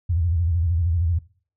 sine tone with vibrato, 84.5 Hz, E2, 43 cents sharp, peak -18 dBFS, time 0.09-1.19 s, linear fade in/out 10 ms, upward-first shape square, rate 13 Hz, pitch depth 100 cents each way, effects noise-tail reverb RT60 0.4 s tail -19 dB re dry

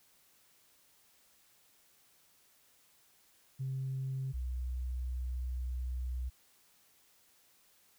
sine tone pair in turn, 132.8 / 62.67 Hz, C3 / B1, +26 / +26 cents, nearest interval octave + minor second, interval 1300 cents, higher first, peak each -33 / -33 dBFS, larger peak neither, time 3.59-4.33 / 4.33-6.3 s, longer second, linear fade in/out 20 ms, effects tanh soft clip ceiling -30 dBFS + white hiss -67 dBFS RMS until 7.98 s

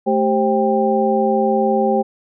sine tone cluster, 218.6 / 391.4 / 530 / 791 Hz, A3 / G4 / C5 / G5, -11 / -3 / +22 / +15 cents, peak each -19 dBFS, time 0.06-2.03 s, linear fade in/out 20 ms, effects none

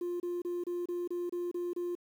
sine tone bursts, 351.1 Hz, F4, 9 cents sharp, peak -30 dBFS, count 9, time 0.01-1.952 s, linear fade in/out 5 ms, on 190 ms, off 29 ms, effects tanh soft clip ceiling -31 dBFS + 10-bit

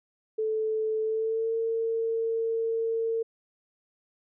sine tone with pitch glide, 437.1 to 453.6 Hz, A4 to A#4, -11 to -47 cents, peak -25 dBFS, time 0.38-3.23 s, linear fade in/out 10 ms, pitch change +64 cents, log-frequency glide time 1.02-1.54 s, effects none

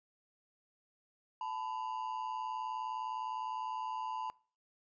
triangle ring-modulated tone, 940 Hz, A#5, 14 cents sharp, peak -32 dBFS, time 1.41-4.3 s, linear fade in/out 0 ms, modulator 59.8 Hz, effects noise-tail reverb RT60 0.4 s tail -23 dB re dry + resampled to 16000 Hz

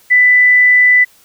sine tone, 1990 Hz, B6, 13 cents sharp, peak -5 dBFS, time 0.1-1.05 s, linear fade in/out 20 ms, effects white hiss -48 dBFS RMS until 1.24 s

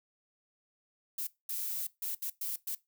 violet noise bursts at uneven times, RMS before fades -36 dBFS, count 6, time 1.18-1.27 / 1.49-1.87 / 2.02-2.15 / 2.22-2.3 / 2.41-2.56 / 2.67-2.75 s, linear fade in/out 5 ms, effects noise-tail reverb RT60 0.2 s tail -19 dB re dry

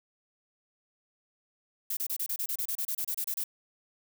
violet noise bursts, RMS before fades -32 dBFS, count 16, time 1.9-3.439 s, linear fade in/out 5 ms, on 69 ms, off 29 ms, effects none

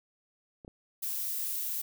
clicks, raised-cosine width 2 ms, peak -34 / -32 dBFS, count 2, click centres 0.648 / 0.679 s
violet noise, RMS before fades -34 dBFS, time 1.02-1.82 s, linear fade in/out 10 ms
effects none

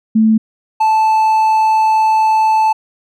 sine / triangle tone pair in turn, 220 / 875.7 Hz, A3 / A5, 0 / -8 cents, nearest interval 2 octaves, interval 2392 cents, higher second, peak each -7 dBFS, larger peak neither, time 0.15-0.38 / 0.8-2.73 s, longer second, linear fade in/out 10 ms, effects none

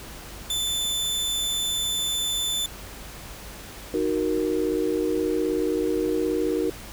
sawtooth tone, 3520 Hz, A7, in tune, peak -21 dBFS, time 0.5-2.66 s, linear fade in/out 2 ms
sine chord, D# minor, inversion none, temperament equal, 311.1 / 370 / 466.2 Hz, D#4 / F#4 / A#4, 0 / 0 / 0 cents, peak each -26 dBFS, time 3.94-6.7 s, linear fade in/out 2 ms
effects added 50 Hz sine -45 dBFS peak until 6.92 s + pink hiss -41 dBFS RMS until 6.92 s

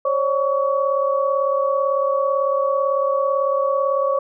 sine tone cluster, 540 / 578 / 1127 Hz, C#5 / D5 / C#6, -45 / -28 / +28 cents, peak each -19 / -23 / -22 dBFS, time 0.05-4.19 s, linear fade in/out 5 ms, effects none

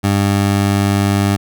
20% pulse tone, 100 Hz, G2, 35 cents sharp, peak -7 dBFS, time 0.03-1.37 s, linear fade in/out 20 ms, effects none

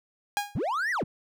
sawtooth tone with exponential decay, 818 Hz, G#5, 26 cents flat, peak -18 dBFS, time 0.37-0.58 s, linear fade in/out 0 ms, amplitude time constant 45 ms
triangle linear two-way sweep, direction up then down, 66.2 to 2006 to 66.2 Hz, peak -24 dBFS, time 0.55-1.04 s, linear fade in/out 5 ms, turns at 0.91 s
effects none

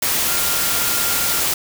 sine tone in noise, 1396.9 Hz, F6, in tune, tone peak -29 dBFS, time 0.28-1.4 s, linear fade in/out 5 ms, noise white, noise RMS -19 dBFS, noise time 0.02-1.54 s, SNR -13 dB, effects none

